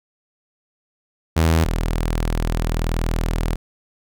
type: tone pair in turn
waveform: sawtooth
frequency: 81.3 / 40.65 Hz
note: E2 / E1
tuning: -23 / -23 cents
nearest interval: octave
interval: 1200 cents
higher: first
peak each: -10 / -15 dBFS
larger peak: first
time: 1.36-1.65 / 1.65-3.56 s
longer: second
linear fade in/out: 10 ms
effects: none